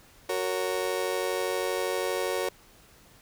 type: chord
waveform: 35% pulse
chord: F# major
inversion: none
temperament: just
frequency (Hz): 370 / 462.5 / 555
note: F#4 / A#4 / C#5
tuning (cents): 0 / -14 / +2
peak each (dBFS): -30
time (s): 0.29-2.49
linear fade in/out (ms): 5
effects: pink hiss -56 dBFS RMS until 3.21 s